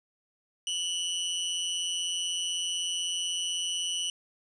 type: tone with amplitude modulation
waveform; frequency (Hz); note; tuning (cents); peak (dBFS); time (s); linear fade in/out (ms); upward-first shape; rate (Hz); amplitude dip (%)
sawtooth; 2959; F#7; -1; -23; 0.67-4.1; 2; sine; 176; 60
effects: resampled to 22050 Hz + 10-bit